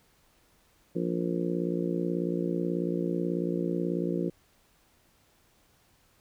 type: harmonic tone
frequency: 58.27 Hz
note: A#1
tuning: in tune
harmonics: 3 / 4 / 5 / 6 / 7 / 8 / 9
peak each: -31 / -39 / -34 / -32 / -44 / -36 / -40 dBFS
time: 0.95-4.3 s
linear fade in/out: 10 ms
effects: pink hiss -65 dBFS RMS until 6.2 s